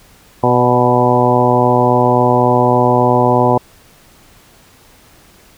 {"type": "harmonic tone with a mistuned harmonic", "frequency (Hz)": 123.47, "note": "B2", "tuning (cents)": 0, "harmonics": [1, 2, 3, 4, 5, 6, 7, 8], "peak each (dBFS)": [-17, -17, -17, -17, -17, -17, -17, -17], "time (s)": [0.43, 3.58], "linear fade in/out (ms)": 5, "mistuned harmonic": 5, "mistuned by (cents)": -21, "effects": ["pink hiss -46 dBFS RMS until 5.57 s"]}